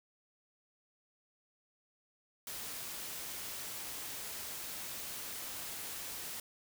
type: noise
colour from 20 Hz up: white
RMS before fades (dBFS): -43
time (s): 2.47-6.4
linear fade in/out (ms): 2
effects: none